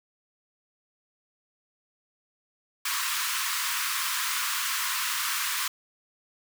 pink high-pass noise, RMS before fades -29 dBFS, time 2.85-5.68 s, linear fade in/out 5 ms, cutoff 980 Hz, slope 96 dB/octave, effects none

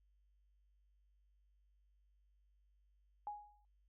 sine tone with exponential decay, 830.6 Hz, G#5, in tune, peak -39 dBFS, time 3.27-3.65 s, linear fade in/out 1 ms, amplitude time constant 82 ms, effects noise-tail reverb RT60 0.1 s tail -19 dB re dry + added 50 Hz sine -70 dBFS peak until 3.88 s

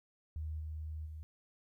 sine tone with level steps, 77.78 Hz, D#2, in tune, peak -37 / -39 / -43 dBFS, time 0.36-1.23 s, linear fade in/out 0 ms, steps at 0.59 / 1.05 s, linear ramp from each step 20 ms, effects 13-bit

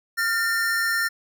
square tone pair together, 1396.9 / 1808.2 Hz, F6 / A6, 0 / +47 cents, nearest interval major third, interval 447 cents, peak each -27 / -23 dBFS, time 0.17-1.09 s, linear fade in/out 20 ms, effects none

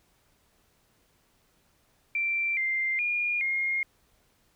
sine tone with pitch steps, 2351 / 2094 / 2425 / 2137 Hz, D7 / C7 / D#7 / C7, +1 / +1 / -45 / +36 cents, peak -25 dBFS, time 2.15-3.83 s, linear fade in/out 2 ms, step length 420 ms, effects pink hiss -67 dBFS RMS until 4.55 s

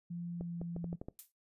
sine tone with pitch glide, 172.5 to 170.62 Hz, F3 to F3, -21 to -40 cents, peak -38 dBFS, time 0.1-0.96 s, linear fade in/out 10 ms, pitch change -19 cents, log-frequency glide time 0.34-0.58 s
clicks, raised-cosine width 2 ms, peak -29 dBFS, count 7, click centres 0.41 / 0.615 / 0.764 / 0.843 / 0.929 / 1.015 / 1.085 s
violet noise with exponential decay, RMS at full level -42 dBFS, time 1.19-1.32 s, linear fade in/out 0 ms, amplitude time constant 28 ms
effects noise-tail reverb RT60 0.2 s tail -22 dB re dry + resampled to 32000 Hz

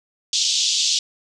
pink band-pass noise, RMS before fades -20 dBFS, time 0.33-0.99 s, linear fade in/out 2 ms, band 3100 to 7100 Hz, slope 48 dB/octave, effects none

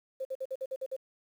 sine tone bursts, 528 Hz, C5, 16 cents sharp, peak -32 dBFS, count 8, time 0.2-0.965 s, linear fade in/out 10 ms, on 51 ms, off 51 ms, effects 10-bit

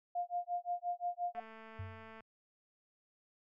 sine tone with tremolo, 705 Hz, F5, 16 cents sharp, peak -32 dBFS, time 0.15-1.4 s, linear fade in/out 5 ms, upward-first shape sine, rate 5.7 Hz, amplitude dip 100%
click train, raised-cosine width 0.5 ms, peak -39 dBFS, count 191, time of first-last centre 1.35-2.206 s, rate 222 Hz
sine tone with exponential decay, 95.1 Hz, F#2, 48 cents sharp, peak -38 dBFS, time 1.79-2.22 s, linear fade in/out 5 ms, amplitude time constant 92 ms
effects none

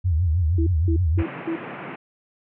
sine tone with vibrato, 84 Hz, E2, 33 cents sharp, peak -17 dBFS, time 0.04-1.23 s, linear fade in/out 20 ms, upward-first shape triangle, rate 6.4 Hz, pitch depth 210 cents each way
sine tone bursts, 329.6 Hz, E4, in tune, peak -23 dBFS, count 4, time 0.58-1.558 s, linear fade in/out 5 ms, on 87 ms, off 210 ms
pink band-pass noise, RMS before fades -35 dBFS, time 1.18-1.96 s, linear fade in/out 10 ms, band 130 to 2600 Hz, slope 48 dB/octave
effects none

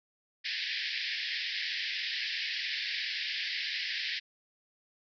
pink band-pass noise, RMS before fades -35 dBFS, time 0.44-4.2 s, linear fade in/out 20 ms, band 1700 to 5200 Hz, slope 96 dB/octave, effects none

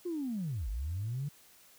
sine linear two-way sweep, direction down then up, 363.9 to 46.55 to 149.1 Hz, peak -32 dBFS, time 0.05-1.29 s, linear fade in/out 10 ms, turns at 0.69 s, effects tanh soft clip ceiling -28 dBFS + white hiss -60 dBFS RMS until 1.78 s

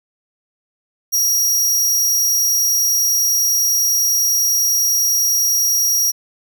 sawtooth tone, 5690 Hz, F8, 31 cents sharp, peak -11 dBFS, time 1.12-6.12 s, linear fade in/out 20 ms, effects none

